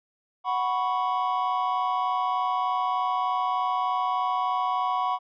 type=chord; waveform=triangle; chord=F# suspended fourth; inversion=none; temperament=just; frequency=740 / 986.7 / 1110 Hz; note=F#5 / B5 / C#6; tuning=0 / -2 / +2 cents; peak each=-26 dBFS; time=0.44-5.19 s; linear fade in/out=50 ms; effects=resampled to 11025 Hz